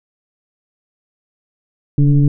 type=tone with frequency modulation; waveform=sine; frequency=141.6 Hz; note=C#3; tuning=37 cents sharp; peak=-8 dBFS; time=1.98-2.28 s; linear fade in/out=2 ms; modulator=148 Hz; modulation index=0.74; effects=none